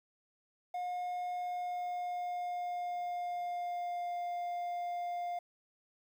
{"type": "tone with pitch glide", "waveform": "triangle", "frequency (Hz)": [717, 702.7], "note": ["F5", "F5"], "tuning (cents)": [45, 10], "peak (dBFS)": -33, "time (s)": [0.74, 5.39], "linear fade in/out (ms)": 5, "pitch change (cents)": -35, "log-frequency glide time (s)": [1.31, 4.18], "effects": ["11-bit"]}